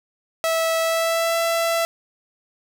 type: tone with pitch glide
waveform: sawtooth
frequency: 653 to 667.5 Hz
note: E5 to E5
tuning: -17 to +22 cents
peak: -15 dBFS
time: 0.44-1.85 s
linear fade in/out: 0 ms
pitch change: +39 cents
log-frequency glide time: 0.8-1.38 s
effects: none